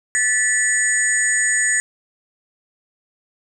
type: tone cluster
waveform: sine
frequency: 1748 / 1955 / 6900 / 8280 Hz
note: A6 / B6 / A8 / C9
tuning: -12 / -18 / -35 / -19 cents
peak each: -21 dBFS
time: 0.15-1.8 s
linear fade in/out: 0 ms
effects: 8-bit